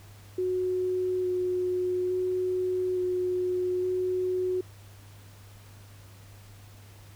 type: tone with vibrato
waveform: sine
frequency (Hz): 365.5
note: F#4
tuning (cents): -21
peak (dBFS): -25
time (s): 0.38-4.61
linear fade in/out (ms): 5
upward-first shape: square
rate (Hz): 0.58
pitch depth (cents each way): 9
effects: added 100 Hz sine -48 dBFS peak until 7.15 s + pink hiss -55 dBFS RMS until 7.15 s